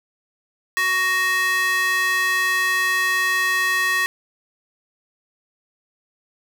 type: tone with high-pass filter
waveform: square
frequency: 372.4 Hz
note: F#4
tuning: 11 cents sharp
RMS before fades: -20 dBFS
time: 0.77-4.06 s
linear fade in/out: 0 ms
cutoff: 1600 Hz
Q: 5.9
effects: none